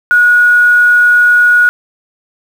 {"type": "tone with quantisation", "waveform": "sine", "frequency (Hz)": 1454, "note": "F#6", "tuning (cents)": -31, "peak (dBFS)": -4, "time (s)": [0.11, 1.69], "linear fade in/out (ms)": 0, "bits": 5, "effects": []}